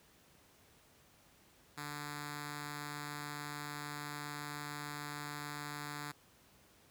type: tone with notch filter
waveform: 5% pulse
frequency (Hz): 146.83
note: D3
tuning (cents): 0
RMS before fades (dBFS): -44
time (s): 1.77-6.12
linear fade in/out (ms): 10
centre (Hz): 540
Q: 0.99
effects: pink hiss -65 dBFS RMS until 6.9 s + high-pass 60 Hz 12 dB/octave